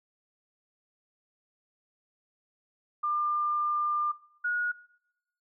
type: tone pair in turn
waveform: sine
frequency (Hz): 1198 / 1448.6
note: D6 / F#6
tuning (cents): +34 / -37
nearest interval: minor third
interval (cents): 329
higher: second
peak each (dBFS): -26 / -26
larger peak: neither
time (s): 3.03-4.12 / 4.44-4.72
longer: first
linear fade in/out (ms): 10
effects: noise-tail reverb RT60 0.8 s tail -21 dB re dry